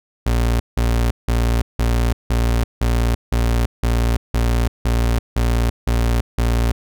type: tone bursts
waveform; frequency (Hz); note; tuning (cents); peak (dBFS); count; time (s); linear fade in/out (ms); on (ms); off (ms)
35% pulse; 58.27; A#1; 0; -13; 13; 0.26-6.72; 5; 340; 170
effects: none